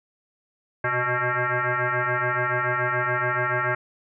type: tone with frequency modulation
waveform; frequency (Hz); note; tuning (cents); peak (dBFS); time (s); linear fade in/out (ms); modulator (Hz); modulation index
sine; 127; B2; +49; -21; 0.84-3.75; 5; 247; 7.5
effects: none